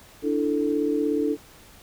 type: chord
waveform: sine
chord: D suspended second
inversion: none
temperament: just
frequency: 293.7 / 330.4 / 440.5 Hz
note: D4 / E4 / A4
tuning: 0 / +4 / +2 cents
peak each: -24 / -28 / -25 dBFS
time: 0.22-1.37 s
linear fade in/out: 50 ms
effects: pink hiss -50 dBFS RMS until 1.82 s